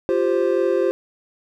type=chord; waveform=triangle; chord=F suspended second; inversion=none; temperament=just; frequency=349.2 / 392.9 / 523.8 Hz; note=F4 / G4 / C5; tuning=0 / +4 / +2 cents; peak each=-19 dBFS; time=0.09-0.91 s; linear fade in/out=0 ms; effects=none